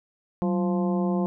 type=harmonic tone with a mistuned harmonic; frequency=174.61 Hz; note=F3; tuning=in tune; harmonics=1 / 2 / 3 / 4 / 5 / 6; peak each=-23 / -29 / -33 / -35 / -37 / -39 dBFS; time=0.42-1.26 s; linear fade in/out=0 ms; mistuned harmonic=1; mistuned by=+130 cents; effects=none